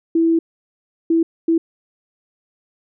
sine tone bursts at uneven times, 329.6 Hz, E4, in tune, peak -12 dBFS, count 3, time 0.15-0.39 / 1.1-1.23 / 1.48-1.58 s, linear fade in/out 5 ms, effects none

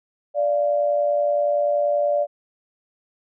sine tone pair together, 584 / 694.5 Hz, D5 / F5, -10 / -10 cents, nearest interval minor third, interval 300 cents, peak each -18 / -25 dBFS, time 0.34-2.27 s, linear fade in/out 50 ms, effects none

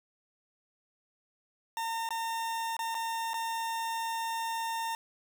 40% pulse tone with dropouts, 911 Hz, A#5, 40 cents flat, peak -31 dBFS, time 1.77-4.95 s, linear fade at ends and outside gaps 1 ms, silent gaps 2.09-2.106 / 2.767-2.791 / 2.945-2.95 / 3.334-3.341 s, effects 10-bit

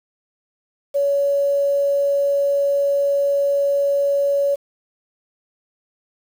sine tone with quantisation, 563 Hz, C#5, 27 cents sharp, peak -15 dBFS, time 0.94-4.56 s, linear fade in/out 20 ms, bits 7, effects none

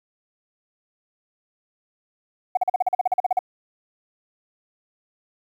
sine tone bursts, 740 Hz, F#5, in tune, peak -14 dBFS, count 14, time 2.55-3.391 s, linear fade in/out 5 ms, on 22 ms, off 41 ms, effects tanh soft clip ceiling -12 dBFS + 9-bit

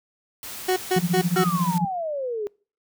white noise, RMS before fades -36 dBFS, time 0.43-1.78 s, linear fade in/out 0 ms
30% pulse tone bursts, 370 Hz, F#4, in tune, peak -16 dBFS, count 4, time 0.68-1.444 s, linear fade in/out 10 ms, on 86 ms, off 140 ms
sine tone with tremolo, 174.8 Hz, F3, 2 cents sharp, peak -17 dBFS, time 0.96-1.85 s, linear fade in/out 5 ms, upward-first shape sine, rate 14 Hz, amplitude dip 95%
sine exponential sweep, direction down, 1396.9 to 401.1 Hz, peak -25 dBFS, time 1.36-2.47 s, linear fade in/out 0 ms
effects noise-tail reverb RT60 0.4 s tail -26 dB re dry

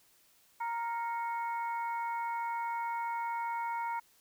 harmonic tone with a mistuned harmonic, 466.2 Hz, A#4, in tune, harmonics 2 / 3 / 4 / 5, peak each -33 / -44 / -51 / -46 dBFS, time 0.6-4 s, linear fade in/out 10 ms, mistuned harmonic 5, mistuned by -100 cents, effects white hiss -66 dBFS RMS until 4.2 s

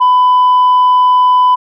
sine tone, 1000 Hz, B5, 21 cents sharp, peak -3 dBFS, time 0-1.56 s, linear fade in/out 20 ms, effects tanh soft clip ceiling -4 dBFS

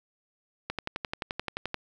click train, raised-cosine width 0.3 ms, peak -15 dBFS, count 13, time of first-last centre 0.7-1.743 s, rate 11.5 Hz, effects 9-bit

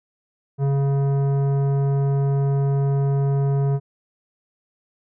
sine tone with tanh clipping, 138.9 Hz, C#3, 4 cents sharp, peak -19 dBFS, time 0.58-3.8 s, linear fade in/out 50 ms, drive 13 dB, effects none

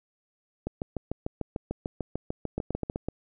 two click trains, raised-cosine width 2 ms, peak -17 / -16 dBFS, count 16 / 5, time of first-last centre 0.67-2.899 / 2.58-3.086 s, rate 6.73 / 7.91 Hz, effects none

